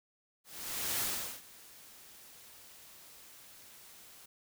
white noise with ADSR envelope, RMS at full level -33 dBFS, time 0.44-4.26 s, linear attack 560 ms, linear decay 410 ms, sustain -22 dB, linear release 6 ms, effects none

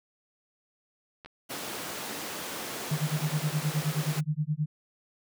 clicks, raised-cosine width 0.3 ms, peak -29 dBFS, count 2, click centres 1.248 / 1.26 s
pink high-pass noise, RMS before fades -37 dBFS, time 1.49-4.21 s, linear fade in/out 20 ms, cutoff 240 Hz, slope 12 dB/octave
sine tone with tremolo, 151.9 Hz, D#3, 41 cents flat, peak -23 dBFS, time 2.91-4.66 s, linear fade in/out 5 ms, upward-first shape sine, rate 9.5 Hz, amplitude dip 100%
effects none

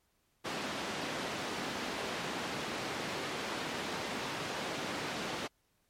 pink band-pass noise, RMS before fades -38 dBFS, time 0.44-5.48 s, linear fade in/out 20 ms, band 210 to 4400 Hz, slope 12 dB/octave, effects pink hiss -75 dBFS RMS until 5.89 s + MP3 64 kbps

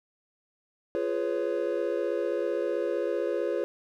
triangle chord, C# dominant seventh, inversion first, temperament just, 346.5 / 415.8 / 498.9 / 554.4 Hz, E#4 / G#4 / B4 / C#5, -14 / +2 / +17 / 0 cents, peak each -30 dBFS, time 0.95-3.64 s, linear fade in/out 0 ms, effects none

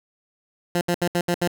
15% pulse tone bursts, 174.61 Hz, F3, in tune, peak -13 dBFS, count 6, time 0.75-1.476 s, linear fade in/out 2 ms, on 61 ms, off 72 ms, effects none

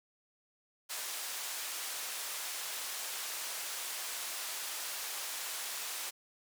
white band-pass noise, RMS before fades -40 dBFS, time 0.89-6.11 s, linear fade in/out 20 ms, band 610 to 12000 Hz, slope 12 dB/octave, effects none

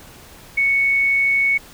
sine tone, 2217 Hz, C#7, in tune, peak -14 dBFS, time 0.57-1.58 s, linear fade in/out 10 ms, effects pink hiss -43 dBFS RMS until 1.73 s

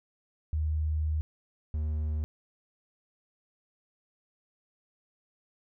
sine / triangle tone pair in turn, 77.3 / 76.59 Hz, D#2 / D#2, -11 / -27 cents, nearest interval unison, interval 16 cents, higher first, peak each -26 dBFS, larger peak neither, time 0.53-1.21 / 1.74-2.24 s, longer first, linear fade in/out 0 ms, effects none

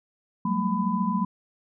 sine tone cluster, 183.3 / 197.4 / 225.9 / 1001 Hz, F#3 / G3 / A3 / B5, -16 / +12 / +46 / +23 cents, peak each -28 dBFS, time 0.45-1.25 s, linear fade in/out 5 ms, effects none

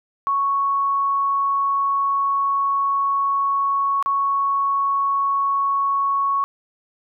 sine tone with dropouts, 1108.7 Hz, C#6, in tune, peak -17 dBFS, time 0.27-6.44 s, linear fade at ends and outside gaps 0 ms, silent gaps 4.026-4.06 s, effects none

